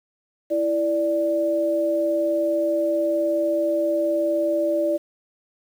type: tone pair together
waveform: sine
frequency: 331.7 / 587.3 Hz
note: E4 / D5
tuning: +11 / 0 cents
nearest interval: minor seventh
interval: 989 cents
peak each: -24 / -20 dBFS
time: 0.5-4.98 s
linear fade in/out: 20 ms
effects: 8-bit